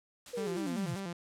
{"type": "noise with tremolo", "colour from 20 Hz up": "white", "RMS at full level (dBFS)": -48, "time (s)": [0.26, 1], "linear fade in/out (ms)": 2, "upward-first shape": "sine", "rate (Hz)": 10, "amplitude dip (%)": 40}
{"type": "linear sweep", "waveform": "sine", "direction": "down", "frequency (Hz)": [500, 111.1], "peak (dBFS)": -34, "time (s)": [0.33, 0.95], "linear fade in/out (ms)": 10}
{"type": "tone with vibrato", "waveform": "sawtooth", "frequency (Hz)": 183.7, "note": "F#3", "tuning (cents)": -12, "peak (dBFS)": -33, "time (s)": [0.37, 1.13], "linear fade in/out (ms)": 5, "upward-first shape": "square", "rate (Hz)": 5.1, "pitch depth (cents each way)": 110}
{"effects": ["low-pass 9000 Hz 12 dB/octave"]}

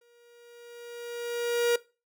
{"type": "tone with exponential growth", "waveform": "45% pulse", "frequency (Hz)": 475.4, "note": "A#4", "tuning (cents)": 34, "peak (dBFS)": -21, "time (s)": [0.01, 1.76], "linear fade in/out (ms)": 5, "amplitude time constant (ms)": 380, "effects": ["noise-tail reverb RT60 0.3 s tail -20 dB re dry"]}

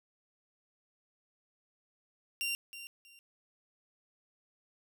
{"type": "tone with echo", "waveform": "sawtooth", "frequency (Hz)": 2769, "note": "F7", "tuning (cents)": -15, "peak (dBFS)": -29, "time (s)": [2.41, 2.55], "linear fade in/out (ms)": 0, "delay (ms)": 320, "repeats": 2, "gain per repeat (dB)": -12, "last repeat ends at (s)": 3.19, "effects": []}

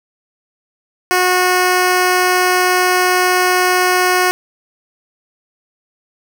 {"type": "tone", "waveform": "10% pulse", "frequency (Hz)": 364.4, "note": "F#4", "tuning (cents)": -26, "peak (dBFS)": -3, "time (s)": [1.11, 4.31], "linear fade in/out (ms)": 0, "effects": []}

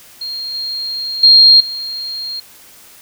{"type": "tone with level steps", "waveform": "sine", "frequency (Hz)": 4224, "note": "C8", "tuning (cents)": 16, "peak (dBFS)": [-21, -19, -3, -21], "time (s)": [0.21, 2.4], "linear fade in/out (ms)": 5, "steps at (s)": [0.54, 1.23, 1.6], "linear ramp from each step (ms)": 5, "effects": ["white hiss -42 dBFS RMS until 3.01 s"]}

